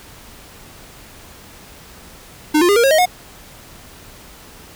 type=tone with pitch steps; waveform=square; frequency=304.4 / 351.7 / 406.3 / 469.4 / 542.4 / 626.6 / 724 Hz; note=D#4 / F4 / G#4 / A#4 / C#5 / D#5 / F#5; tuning=-38 / +12 / -38 / +12 / -38 / +12 / -38 cents; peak=-11 dBFS; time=2.54-3.058 s; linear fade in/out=10 ms; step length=74 ms; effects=pink hiss -41 dBFS RMS until 4.75 s